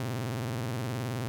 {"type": "tone with vibrato", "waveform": "sawtooth", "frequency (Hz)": 120, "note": "B2", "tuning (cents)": -49, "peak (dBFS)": -27, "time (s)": [0, 1.28], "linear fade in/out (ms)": 0, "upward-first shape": "square", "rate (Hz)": 19, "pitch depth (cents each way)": 160, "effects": []}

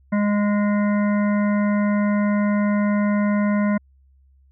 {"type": "harmonic tone", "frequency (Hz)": 206.2, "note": "G#3", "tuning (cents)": -12, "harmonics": [1, 3, 5, 7, 9, 10], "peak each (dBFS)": [-17, -27, -31, -34, -36, -37], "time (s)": [0.12, 3.78], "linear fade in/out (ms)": 10, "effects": ["added 67 Hz sine -52 dBFS peak until 4.51 s"]}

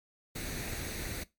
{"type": "noise with comb filter", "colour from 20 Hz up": "pink", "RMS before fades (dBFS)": -38, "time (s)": [0.35, 1.24], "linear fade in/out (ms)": 10, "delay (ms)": 0.48, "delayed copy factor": 0.55, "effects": ["noise-tail reverb RT60 0.2 s tail -19 dB re dry", "MP3 96 kbps"]}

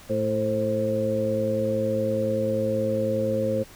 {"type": "harmonic tone with a mistuned harmonic", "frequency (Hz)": 110, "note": "A2", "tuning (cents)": 0, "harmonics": [1, 2, 3, 4, 5], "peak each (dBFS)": [-31, -29, -33, -32, -24], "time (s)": [0.09, 3.64], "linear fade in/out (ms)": 20, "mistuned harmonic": 5, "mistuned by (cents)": -60, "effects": ["pink hiss -48 dBFS RMS until 3.75 s"]}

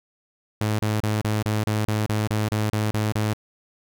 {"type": "tone bursts", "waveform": "sawtooth", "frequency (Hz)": 107, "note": "A2", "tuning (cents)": -48, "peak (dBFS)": -17, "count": 13, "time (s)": [0.61, 3.334], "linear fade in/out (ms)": 0, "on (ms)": 180, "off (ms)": 32, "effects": []}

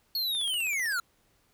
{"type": "linear sweep", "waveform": "square", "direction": "down", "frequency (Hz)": [4385, 1334], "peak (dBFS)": -28, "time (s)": [0.15, 1], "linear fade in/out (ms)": 2}
{"type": "click train", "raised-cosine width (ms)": 0.2, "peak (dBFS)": -30, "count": 11, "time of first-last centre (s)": [0.35, 0.987], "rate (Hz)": 15.7}
{"effects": ["pink hiss -68 dBFS RMS until 1.53 s"]}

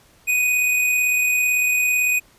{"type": "tone with amplitude modulation", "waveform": "square", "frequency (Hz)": 2489, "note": "D#7", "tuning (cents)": 0, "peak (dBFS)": -16, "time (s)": [0.27, 2.2], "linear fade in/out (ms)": 20, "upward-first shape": "sine", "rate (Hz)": 37.9, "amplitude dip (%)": 25, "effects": ["pink hiss -54 dBFS RMS until 2.38 s", "resampled to 32000 Hz"]}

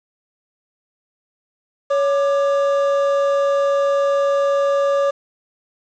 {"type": "tone pair together", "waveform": "triangle", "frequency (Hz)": [560, 1187.4], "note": ["C#5", "D6"], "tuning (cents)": [18, 19], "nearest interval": "octave + minor second", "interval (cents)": 1301, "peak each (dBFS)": [-13, -22], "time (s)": [1.9, 5.11], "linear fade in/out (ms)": 10, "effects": ["resampled to 16000 Hz", "7-bit"]}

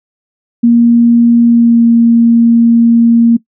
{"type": "tone with pitch glide", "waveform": "sine", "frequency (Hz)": [235.3, 232.6], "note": ["A#3", "A#3"], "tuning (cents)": [16, -4], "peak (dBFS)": -3, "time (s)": [0.63, 3.37], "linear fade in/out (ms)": 10, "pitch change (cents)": -20, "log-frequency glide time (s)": [1.45, 1.84], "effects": ["noise-tail reverb RT60 0.1 s tail -19 dB re dry"]}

